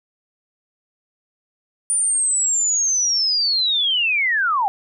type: linear sweep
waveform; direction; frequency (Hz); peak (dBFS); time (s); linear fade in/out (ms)
sine; down; 9370 to 756; -16; 1.9-4.68; 0
effects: none

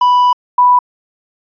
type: tone pair in turn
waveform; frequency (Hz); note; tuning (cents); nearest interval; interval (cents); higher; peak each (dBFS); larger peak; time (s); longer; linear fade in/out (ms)
triangle / sine; 987.8 / 987.8; B5 / B5; 0 / 0; unison; 0; neither; -5; neither; 0.01-0.33 / 0.58-0.79; first; 5
effects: resampled to 11025 Hz

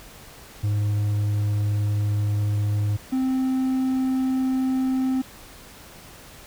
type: tone pair in turn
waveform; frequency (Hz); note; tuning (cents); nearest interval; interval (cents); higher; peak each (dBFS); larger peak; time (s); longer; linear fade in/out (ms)
triangle; 103.83 / 260.9; G#2 / C4; 0 / -5; octave + major third; 1595; second; -18; neither; 0.63-2.97 / 3.12-5.22; first; 10
effects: pink hiss -45 dBFS RMS until 6.46 s

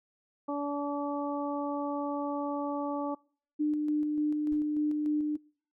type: harmonic tone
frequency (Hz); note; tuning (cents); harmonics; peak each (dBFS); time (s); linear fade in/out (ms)
287.4; D4; -37; 1 / 2 / 3 / 4; -33 / -36 / -38 / -39; 0.48-3.15; 10
type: tone with tremolo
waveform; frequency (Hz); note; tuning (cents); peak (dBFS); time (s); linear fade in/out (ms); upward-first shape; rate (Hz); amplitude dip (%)
sine; 300.1; D4; +38; -25; 3.59-5.37; 20; square; 3.4; 25
type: noise with exponential decay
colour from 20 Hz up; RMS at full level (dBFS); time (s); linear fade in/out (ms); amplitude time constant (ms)
brown; -45; 4.52-4.68; 1; 34
effects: noise-tail reverb RT60 0.5 s tail -26 dB re dry

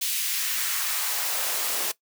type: noise with high-pass filter sweep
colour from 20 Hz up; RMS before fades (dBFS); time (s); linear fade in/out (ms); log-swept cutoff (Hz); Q
white; -27; 0.01-1.92; 10; 3000 to 330; 1.1
effects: noise-tail reverb RT60 0.1 s tail -18 dB re dry

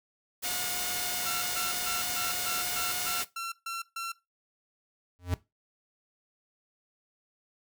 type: noise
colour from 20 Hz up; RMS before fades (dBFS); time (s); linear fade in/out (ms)
white; -34; 0.42-3.25; 20
type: tone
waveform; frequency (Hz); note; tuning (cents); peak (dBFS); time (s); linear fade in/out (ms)
5% pulse; 721; F#5; -45; -23; 0.44-3.23; 10
type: tone bursts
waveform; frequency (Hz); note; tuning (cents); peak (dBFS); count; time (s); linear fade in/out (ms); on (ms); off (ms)
sawtooth; 1356; E6; +49; -30; 10; 1.26-4.12; 5; 160; 140
type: tone with exponential growth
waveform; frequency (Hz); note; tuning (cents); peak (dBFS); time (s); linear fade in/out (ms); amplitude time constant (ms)
square; 89; F2; +33; -24; 5.19-5.34; 0; 32
effects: noise-tail reverb RT60 0.2 s tail -17 dB re dry

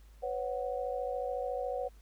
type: chord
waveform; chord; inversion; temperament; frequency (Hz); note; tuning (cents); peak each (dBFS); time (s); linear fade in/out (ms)
sine; B suspended second; none; equal with one note detuned; 500.5 / 554.4 / 740; B4 / C#5 / F#5; +23 / 0 / 0; -36 / -37 / -38; 0.22-1.89; 20
effects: added 52 Hz sine -53 dBFS peak until 2.01 s + pink hiss -67 dBFS RMS until 2.01 s

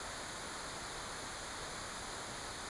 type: noise with comb filter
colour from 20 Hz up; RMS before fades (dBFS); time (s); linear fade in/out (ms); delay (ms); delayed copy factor
pink; -44; 0-2.69; 2; 0.36; -0.6
effects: resampled to 24000 Hz

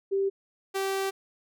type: tone pair in turn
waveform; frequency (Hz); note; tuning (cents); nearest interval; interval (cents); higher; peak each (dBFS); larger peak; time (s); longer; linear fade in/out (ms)
sine / sawtooth; 391.7 / 388.1; G4 / G4; -1 / -17; unison; 16; first; -23; neither; 0.11-0.3 / 0.74-1.11; second; 20
effects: none

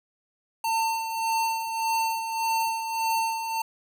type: tone with tremolo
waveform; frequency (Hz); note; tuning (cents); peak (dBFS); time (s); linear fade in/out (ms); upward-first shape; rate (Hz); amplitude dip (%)
square; 901; A5; +41; -23; 0.64-3.62; 5; sine; 1.7; 55
effects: none

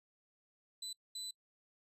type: tone bursts at uneven times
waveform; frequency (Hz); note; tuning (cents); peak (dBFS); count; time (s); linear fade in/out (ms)
30% pulse; 4000; B7; +21; -39; 2; 0.82-0.93 / 1.15-1.31; 5
effects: noise-tail reverb RT60 0.1 s tail -25 dB re dry + resampled to 32000 Hz

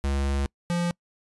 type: tone pair in turn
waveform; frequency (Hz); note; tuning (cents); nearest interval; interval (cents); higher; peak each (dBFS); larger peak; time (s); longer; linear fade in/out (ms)
square; 69.3 / 173.42; C#2 / F3; 0 / -12; octave + major third; 1588; second; -24; neither; 0.04-0.46 / 0.7-0.91; first; 0
effects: noise-tail reverb RT60 0.1 s tail -26 dB re dry + resampled to 24000 Hz

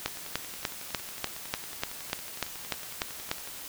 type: two click trains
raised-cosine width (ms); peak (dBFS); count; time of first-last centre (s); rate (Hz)
0.2; -24 / -10; 38 / 12; 0.08-3.474 / 0.06-3.314; 10.9 / 3.38
effects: white hiss -42 dBFS RMS until 3.68 s

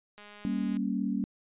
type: click train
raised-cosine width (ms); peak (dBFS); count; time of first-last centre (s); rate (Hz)
0.3; -34; 123; 0.18-0.769; 207
type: chord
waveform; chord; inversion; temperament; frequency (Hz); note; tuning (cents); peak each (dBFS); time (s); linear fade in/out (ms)
sine; G diminished; none; equal; 196 / 233.1 / 277.2; G3 / Bb3 / Db4; 0 / 0 / 0; -31 / -32 / -33; 0.45-1.24; 0
effects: resampled to 8000 Hz

